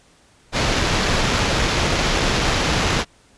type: noise with sample-and-hold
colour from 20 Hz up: pink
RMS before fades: -19 dBFS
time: 0.52-3.05 s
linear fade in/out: 50 ms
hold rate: 8820 Hz
effects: pink hiss -54 dBFS RMS until 3.37 s + resampled to 22050 Hz